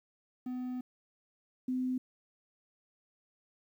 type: tone pair in turn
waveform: triangle / sine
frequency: 251.4 / 255.1 Hz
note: B3 / C4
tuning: +31 / -44 cents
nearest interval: unison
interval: 25 cents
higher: second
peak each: -33 / -30 dBFS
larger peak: second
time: 0.46-0.81 / 1.68-1.98 s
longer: first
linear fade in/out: 5 ms
effects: 11-bit